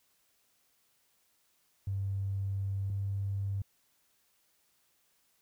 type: tone pair in turn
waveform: triangle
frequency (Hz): 98 / 98.85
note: G2 / G2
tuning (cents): 0 / +15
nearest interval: unison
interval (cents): 15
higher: second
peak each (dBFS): -27 / -27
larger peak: neither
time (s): 1.87-2.9 / 2.9-3.62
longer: first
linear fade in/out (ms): 5
effects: tanh soft clip ceiling -29 dBFS + white hiss -72 dBFS RMS until 5.41 s